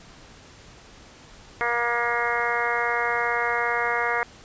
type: harmonic tone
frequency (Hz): 237.5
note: A#3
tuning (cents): +33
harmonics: 2 / 3 / 4 / 5 / 6 / 7 / 8 / 9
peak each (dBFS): -30 / -30 / -30 / -30 / -30 / -30 / -30 / -30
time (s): 1.61-4.23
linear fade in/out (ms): 0
effects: pink hiss -48 dBFS RMS until 4.44 s + resampled to 16000 Hz